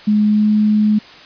sine tone with pitch glide, 210.5 to 212.1 Hz, G#3 to G#3, +24 to +37 cents, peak -10 dBFS, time 0.07-0.99 s, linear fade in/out 10 ms, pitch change +13 cents, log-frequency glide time 0.26-0.48 s, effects white hiss -39 dBFS RMS until 1.25 s + resampled to 11025 Hz

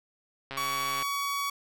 click train, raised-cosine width 0.3 ms, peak -21 dBFS, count 71, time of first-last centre 0.51-1.025 s, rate 136 Hz
sawtooth tone, 1128 Hz, C#6, 30 cents sharp, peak -25 dBFS, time 0.57-1.5 s, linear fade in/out 5 ms
effects none

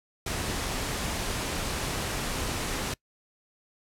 pink noise, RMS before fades -31 dBFS, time 0.26-2.94 s, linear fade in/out 5 ms, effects noise-tail reverb RT60 0.1 s tail -24 dB re dry + low-pass 11000 Hz 12 dB/octave

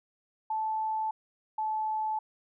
sine tone pair in turn, 874 / 867.5 Hz, A5 / A5, -12 / -25 cents, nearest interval unison, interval 13 cents, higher first, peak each -28 dBFS, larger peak neither, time 0.5-1.11 / 1.58-2.19 s, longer neither, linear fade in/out 5 ms, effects none

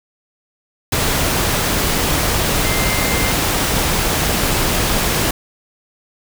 sine tone in noise, 2093 Hz, C7, in tune, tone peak -24 dBFS, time 2.65-3.32 s, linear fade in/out 5 ms, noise pink, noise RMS -17 dBFS, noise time 0.92-5.31 s, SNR -10 dB, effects none

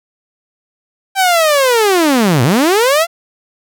sawtooth linear two-way sweep, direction down then up, 787 to 111.6 to 696 Hz, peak -5 dBFS, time 1.15-3.07 s, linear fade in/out 50 ms, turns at 2.43 s, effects none

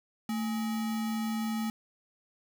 sine tone with sample-and-hold, 222.1 Hz, A3, 16 cents sharp, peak -29 dBFS, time 0.29-1.7 s, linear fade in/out 2 ms, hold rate 1050 Hz, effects none

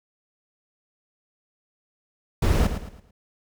brown noise with echo, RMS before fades -20 dBFS, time 2.42-2.67 s, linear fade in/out 5 ms, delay 110 ms, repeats 4, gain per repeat -9 dB, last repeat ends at 3.11 s, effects none

